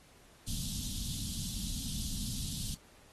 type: band-stop noise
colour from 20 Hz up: pink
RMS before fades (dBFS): -38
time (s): 0.47-2.75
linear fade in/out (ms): 10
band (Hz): 250 to 3200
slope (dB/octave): 48
effects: pink hiss -61 dBFS RMS until 3.12 s + AAC 32 kbps